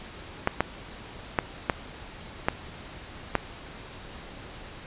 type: clicks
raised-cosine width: 0.5 ms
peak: -6 dBFS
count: 6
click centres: 0.474 / 0.606 / 1.388 / 1.698 / 2.485 / 3.353 s
effects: pink hiss -43 dBFS RMS until 4.86 s + resampled to 8000 Hz